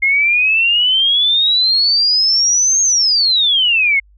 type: exponential two-way sweep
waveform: sine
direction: up then down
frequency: 2131 to 6520 to 2131 Hz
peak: -10 dBFS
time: 0.02-4 s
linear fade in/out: 10 ms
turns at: 2.82 s
effects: added 50 Hz sine -45 dBFS peak until 4.17 s